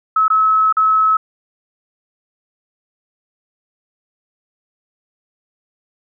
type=tone with dropouts; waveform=sine; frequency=1292 Hz; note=E6; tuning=35 cents flat; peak=-10 dBFS; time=0.16-1.17 s; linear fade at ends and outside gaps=5 ms; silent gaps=0.281-0.301 / 0.726-0.768 s; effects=none